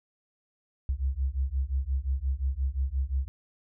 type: beating tone pair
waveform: sine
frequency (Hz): 64.2 / 69.9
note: C2 / C#2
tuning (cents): -32 / +15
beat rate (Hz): 5.7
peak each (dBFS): -29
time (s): 0.89-3.28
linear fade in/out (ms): 0
effects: none